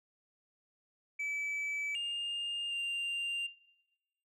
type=tone with pitch steps; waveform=sine; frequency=2301 / 2817 / 2789 Hz; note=D7 / F7 / F7; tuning=-36 / +14 / -3 cents; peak=-31 dBFS; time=1.19-3.47 s; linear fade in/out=10 ms; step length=760 ms; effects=noise-tail reverb RT60 0.9 s tail -19 dB re dry + tanh soft clip ceiling -33 dBFS